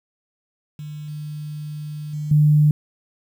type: tone with level steps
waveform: sine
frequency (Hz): 150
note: D3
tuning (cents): +37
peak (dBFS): -30 / -28 / -24 / -11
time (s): 0.79-2.71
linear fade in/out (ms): 2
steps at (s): 1.08 / 2.13 / 2.31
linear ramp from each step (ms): 5
effects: 8-bit